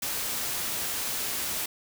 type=noise; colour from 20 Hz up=white; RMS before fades=-31 dBFS; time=0.02-1.66 s; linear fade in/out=5 ms; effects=none